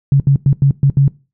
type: tone bursts at uneven times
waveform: sine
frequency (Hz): 138.59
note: C#3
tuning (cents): 0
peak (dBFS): -6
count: 6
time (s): 0.12-0.2 / 0.27-0.36 / 0.46-0.53 / 0.62-0.71 / 0.83-0.9 / 0.97-1.08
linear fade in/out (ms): 2
effects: noise-tail reverb RT60 0.3 s tail -21 dB re dry